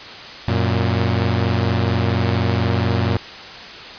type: tone pair together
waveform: sawtooth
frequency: 92.5 / 116.8 Hz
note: F#2 / A#2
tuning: 0 / +4 cents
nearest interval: major third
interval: 404 cents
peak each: -15 dBFS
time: 0.48-3.17 s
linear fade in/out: 0 ms
effects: white hiss -34 dBFS RMS until 3.98 s + resampled to 11025 Hz